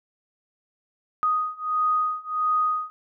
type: beating tone pair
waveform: sine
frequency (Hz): 1244.5 / 1246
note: D#6 / D#6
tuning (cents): 0 / +2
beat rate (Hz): 1.5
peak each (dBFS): -25 / -24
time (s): 1.23-2.9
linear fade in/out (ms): 0
effects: none